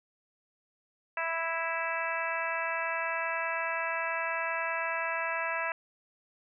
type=harmonic tone; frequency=329.6 Hz; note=E4; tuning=in tune; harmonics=2 / 3 / 4 / 5 / 6 / 7 / 8; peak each=-37 / -36 / -38 / -36 / -38 / -41 / -38 dBFS; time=1.17-5.72 s; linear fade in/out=2 ms; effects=none